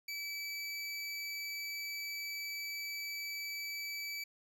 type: tone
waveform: 25% pulse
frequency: 2303 Hz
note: D7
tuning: 34 cents flat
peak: -35 dBFS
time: 0.08-4.24 s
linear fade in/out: 5 ms
effects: none